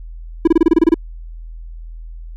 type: tone bursts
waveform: triangle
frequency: 329.6 Hz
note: E4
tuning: in tune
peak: -4 dBFS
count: 10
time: 0.45-0.943 s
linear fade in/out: 5 ms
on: 25 ms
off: 27 ms
effects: added 41 Hz sine -29 dBFS peak until 2.36 s